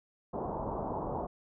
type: low-pass noise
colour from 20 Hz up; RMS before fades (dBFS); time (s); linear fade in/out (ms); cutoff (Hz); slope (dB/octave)
white; -36; 0.33-1.27; 10; 990; 48
effects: none

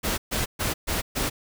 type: noise bursts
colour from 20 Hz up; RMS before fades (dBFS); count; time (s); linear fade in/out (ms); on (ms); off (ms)
pink; -26; 5; 0.03-1.3; 20; 150; 130
effects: none

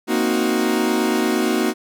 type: chord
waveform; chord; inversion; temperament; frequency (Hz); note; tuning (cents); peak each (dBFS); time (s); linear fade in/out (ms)
40% pulse; C half-diminished seventh; third; equal; 233.1 / 261.6 / 311.1 / 370; Bb3 / C4 / Eb4 / Gb4; 0 / 0 / 0 / 0; -21 / -24 / -22 / -21; 0.07-1.74; 50
effects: none

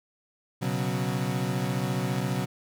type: chord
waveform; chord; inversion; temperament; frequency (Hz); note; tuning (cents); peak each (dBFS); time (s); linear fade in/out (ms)
35% pulse; B suspended second; none; equal with one note detuned; 123.97 / 138.59 / 185; B2 / C#3 / F#3; +7 / 0 / 0; -29; 0.61-2.46; 20
effects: none

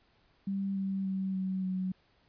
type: tone with pitch steps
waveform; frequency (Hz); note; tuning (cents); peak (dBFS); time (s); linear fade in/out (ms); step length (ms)
sine; 196 / 193.53 / 191.08 / 188.67 / 186.29; G3 / G3 / G3 / F#3 / F#3; 0 / -22 / -44 / +34 / +12; -30; 0.47-1.92; 5; 290
effects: pink hiss -68 dBFS RMS until 2.28 s + resampled to 11025 Hz

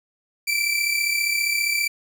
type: tone pair together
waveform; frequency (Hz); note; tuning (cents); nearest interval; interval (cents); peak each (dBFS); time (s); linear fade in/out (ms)
sawtooth; 2312 / 2347; D7 / D7; -28 / -2; unison; 26; -21 / -19; 0.47-1.88; 10
effects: none

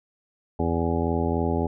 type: harmonic tone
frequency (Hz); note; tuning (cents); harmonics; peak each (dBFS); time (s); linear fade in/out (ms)
83.5; E2; +23; 1 / 2 / 3 / 4 / 5 / 6 / 7 / 9 / 10; -27 / -30 / -28 / -31 / -29 / -36 / -34 / -34 / -33; 0.59-1.67; 5
effects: none

